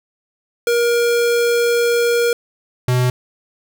square tone pair in turn, 473.4 / 125.39 Hz, A#4 / B2, +27 / +27 cents, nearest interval octave + major seventh, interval 2300 cents, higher first, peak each -14 dBFS, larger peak neither, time 0.67-2.33 / 2.88-3.1 s, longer first, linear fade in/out 2 ms, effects none

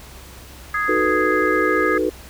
harmonic tone, 415.3 Hz, G#4, in tune, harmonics 3 / 4 / 5, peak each -22 / -22 / -27 dBFS, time 0.74-1.98 s, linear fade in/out 5 ms
sine chord, B dominant seventh, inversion first, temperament equal, 311.1 / 370 / 440 / 493.9 Hz, D#4 / F#4 / A4 / B4, 0 / 0 / 0 / 0 cents, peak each -23 dBFS, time 0.88-2.1 s, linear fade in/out 10 ms
effects added 65 Hz sine -42 dBFS peak until 2.29 s + pink hiss -42 dBFS RMS until 2.29 s

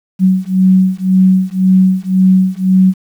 sine beating tone pair, 186.4 / 188.3 Hz, F#3 / F#3, +13 / +31 cents, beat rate 1.9 Hz, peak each -10 dBFS, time 0.19-2.94 s, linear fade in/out 50 ms, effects 7-bit

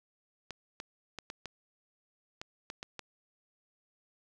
clicks, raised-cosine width 0.2 ms, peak -23 dBFS, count 9, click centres 0.507 / 0.801 / 1.187 / 1.301 / 1.457 / 2.415 / 2.701 / 2.829 / 2.993 s, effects none

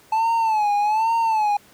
triangle tone with vibrato, 868 Hz, A5, 24 cents flat, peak -15 dBFS, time 0.12-1.57 s, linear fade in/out 5 ms, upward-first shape sine, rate 1.2 Hz, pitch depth 100 cents each way, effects pink hiss -52 dBFS RMS until 1.73 s + high-pass 100 Hz 12 dB/octave

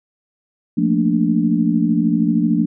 sine chord, Bb major seventh, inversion second, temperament equal, 174.61 / 220 / 233.1 / 293.7 Hz, F3 / A3 / Bb3 / D4, 0 / 0 / 0 / 0 cents, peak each -19 dBFS, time 0.77-2.66 s, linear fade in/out 10 ms, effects none

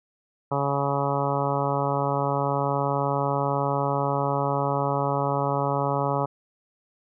harmonic tone, 140.3 Hz, C#3, 21 cents sharp, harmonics 1 / 2 / 3 / 4 / 5 / 6 / 7 / 8 / 9, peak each -28 / -33 / -31 / -29 / -32 / -30 / -31 / -33 / -34 dBFS, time 0.51-6.26 s, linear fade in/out 10 ms, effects none

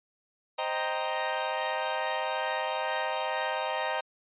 sawtooth chord, C minor seventh, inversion none, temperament equal, 523.3 / 622.3 / 784 / 932.3 Hz, C5 / Eb5 / G5 / Bb5, 0 / 0 / 0 / 0 cents, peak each -32 / -30 / -31 / -29 dBFS, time 0.58-4.01 s, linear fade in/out 10 ms, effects resampled to 8000 Hz

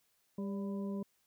harmonic tone with a mistuned harmonic, 199.3 Hz, G3, 29 cents sharp, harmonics 1 / 2 / 3 / 5, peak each -36 / -44 / -49 / -54 dBFS, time 0.38-1.03 s, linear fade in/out 5 ms, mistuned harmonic 3, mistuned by -51 cents, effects white hiss -75 dBFS RMS until 1.26 s

